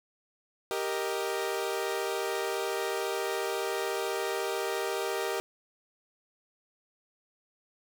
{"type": "chord", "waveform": "sawtooth", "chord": "Eb major", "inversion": "first", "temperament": "equal", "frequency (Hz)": [392, 466.2, 622.3], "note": ["G4", "Bb4", "Eb5"], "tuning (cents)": [0, 0, 0], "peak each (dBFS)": [-29, -30, -33], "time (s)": [0.71, 5.4], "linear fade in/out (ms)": 0, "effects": []}